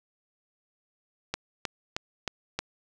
click train, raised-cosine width 0.2 ms, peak -12 dBFS, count 5, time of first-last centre 1.34-2.59 s, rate 3.2 Hz, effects none

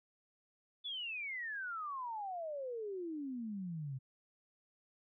sine exponential sweep, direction down, 3504 to 127.4 Hz, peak -39 dBFS, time 0.84-3.99 s, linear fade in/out 20 ms, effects none

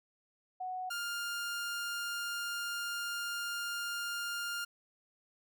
sine / sawtooth tone pair in turn, 740 / 1405 Hz, F#5 / F6, 0 / +10 cents, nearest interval major seventh, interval 1110 cents, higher second, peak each -36 / -32 dBFS, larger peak second, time 0.6-0.9 / 0.9-4.65 s, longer second, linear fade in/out 10 ms, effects none

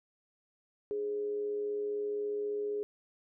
sine tone with amplitude modulation, 415.3 Hz, G#4, in tune, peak -30 dBFS, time 0.91-2.83 s, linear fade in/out 0 ms, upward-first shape sine, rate 115 Hz, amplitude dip 35%, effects none

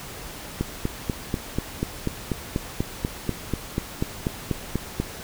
click train, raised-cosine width 3 ms, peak -10 dBFS, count 19, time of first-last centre 0.61-5 s, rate 4.1 Hz, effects pink hiss -38 dBFS RMS until 5.23 s

